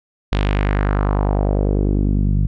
sawtooth tone with low-pass filter sweep, 50 Hz, G1, 35 cents sharp, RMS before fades -17 dBFS, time 0.32-2.47 s, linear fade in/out 5 ms, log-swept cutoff 3600 to 150 Hz, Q 1.9, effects none

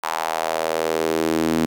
sawtooth tone with high-pass filter sweep, 80.7 Hz, E2, 36 cents flat, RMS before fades -22 dBFS, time 0.03-1.66 s, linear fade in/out 10 ms, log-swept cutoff 950 to 250 Hz, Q 2.8, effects none

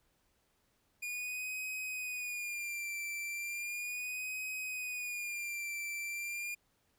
45% pulse tone with vibrato, 2431 Hz, D#7, 41 cents flat, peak -37 dBFS, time 1.02-6.55 s, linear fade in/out 10 ms, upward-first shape sine, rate 0.36 Hz, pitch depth 64 cents each way, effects pink hiss -75 dBFS RMS until 6.98 s

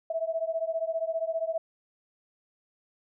sine beating tone pair, 647 / 662 Hz, E5 / E5, -32 / +7 cents, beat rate 15 Hz, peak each -30 / -31 dBFS, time 0.1-1.58 s, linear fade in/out 5 ms, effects none

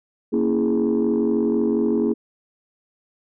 sine chord, A# half-diminished seventh, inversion none, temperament equal, 233.1 / 277.2 / 329.6 / 415.3 Hz, A#3 / C#4 / E4 / G#4, 0 / 0 / 0 / 0 cents, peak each -20 / -24 / -22 / -21 dBFS, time 0.32-2.14 s, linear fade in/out 20 ms, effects tanh soft clip ceiling -12 dBFS

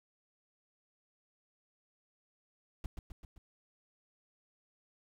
brown noise with echo, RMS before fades -37 dBFS, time 2.84-2.86 s, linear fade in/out 2 ms, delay 130 ms, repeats 4, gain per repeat -4 dB, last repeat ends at 3.38 s, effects none

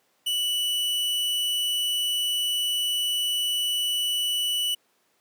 45% pulse tone, 2960 Hz, F#7, in tune, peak -23 dBFS, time 0.26-4.75 s, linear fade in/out 10 ms, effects pink hiss -67 dBFS RMS until 5.2 s + high-pass 300 Hz 12 dB/octave

